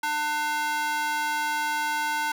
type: tone with high-pass filter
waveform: square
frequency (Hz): 300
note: D4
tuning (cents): +37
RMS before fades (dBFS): -27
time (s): 0.03-2.32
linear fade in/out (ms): 5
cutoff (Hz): 1100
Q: 3.1
effects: none